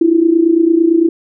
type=tone with amplitude modulation; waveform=sine; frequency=332 Hz; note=E4; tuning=12 cents sharp; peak=-4 dBFS; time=0.01-1.09 s; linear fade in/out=5 ms; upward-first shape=sine; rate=28.9 Hz; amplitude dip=75%; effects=none